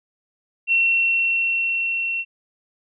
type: tone with level ramp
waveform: sine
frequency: 2718 Hz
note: F7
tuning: 48 cents flat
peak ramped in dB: -14 to -22 dBFS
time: 0.67-2.25 s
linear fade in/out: 50 ms
effects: none